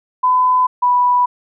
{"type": "tone pair in turn", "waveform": "sine", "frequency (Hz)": [1008, 985], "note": ["B5", "B5"], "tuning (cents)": [35, -5], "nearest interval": "unison", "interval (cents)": 40, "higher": "first", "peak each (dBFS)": -10, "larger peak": "neither", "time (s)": [[0.23, 0.67], [0.82, 1.26]], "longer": "neither", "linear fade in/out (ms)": 10, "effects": []}